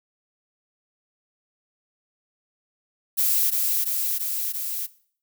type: noise with echo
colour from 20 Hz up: violet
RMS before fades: -21 dBFS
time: 3.17-3.51 s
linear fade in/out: 20 ms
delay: 340 ms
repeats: 4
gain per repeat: -2 dB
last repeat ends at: 4.87 s
effects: noise-tail reverb RT60 0.5 s tail -18 dB re dry